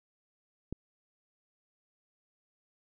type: click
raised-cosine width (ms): 3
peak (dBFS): -23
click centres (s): 0.726
effects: none